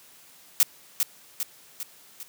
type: noise with echo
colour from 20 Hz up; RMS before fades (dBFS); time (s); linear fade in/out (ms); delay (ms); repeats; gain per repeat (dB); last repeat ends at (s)
blue; -18; 0.6-0.63; 0; 400; 4; -5; 2.23
effects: white hiss -53 dBFS RMS until 2.28 s + high-pass 100 Hz 12 dB/octave